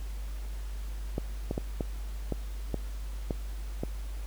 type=clicks; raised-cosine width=2 ms; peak=-17 dBFS; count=8; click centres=1.181 / 1.511 / 1.579 / 1.808 / 2.323 / 2.743 / 3.308 / 3.835 s; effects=added 50 Hz sine -34 dBFS peak until 4.26 s + pink hiss -52 dBFS RMS until 4.26 s